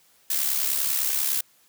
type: noise with amplitude modulation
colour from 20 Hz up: blue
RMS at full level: -22 dBFS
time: 0.3-1.41 s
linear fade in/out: 5 ms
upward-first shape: sine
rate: 70 Hz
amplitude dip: 60%
effects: white hiss -60 dBFS RMS until 1.68 s + high-pass 80 Hz 12 dB/octave